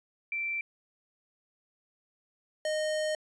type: tone pair in turn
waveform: sine / square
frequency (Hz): 2343 / 617.2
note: D7 / D#5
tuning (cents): -5 / -14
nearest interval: octave + major seventh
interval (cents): 2309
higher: first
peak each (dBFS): -30 / -29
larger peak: second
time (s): 0.32-0.61 / 2.65-3.15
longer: second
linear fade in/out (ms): 2
effects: resampled to 22050 Hz